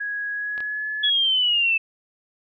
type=tone with pitch glide; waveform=sine; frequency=1661.2 to 1713.8 Hz; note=G#6 to A6; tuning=0 to -46 cents; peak=-25 dBFS; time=0-1.1 s; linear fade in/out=10 ms; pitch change=+54 cents; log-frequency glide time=0.32-0.87 s
type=clicks; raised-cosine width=0.3 ms; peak=-22 dBFS; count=2; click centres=0.579 / 0.605 s
type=linear sweep; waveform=sine; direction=down; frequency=3380 to 2618 Hz; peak=-17 dBFS; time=1.03-1.78 s; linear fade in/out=10 ms
effects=none